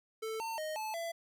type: tone with pitch steps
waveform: square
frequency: 442 / 903 / 621 / 868 / 671 Hz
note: A4 / A5 / D#5 / A5 / E5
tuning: +8 / +45 / -3 / -24 / +31 cents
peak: -37 dBFS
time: 0.22-1.12 s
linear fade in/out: 10 ms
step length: 180 ms
effects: none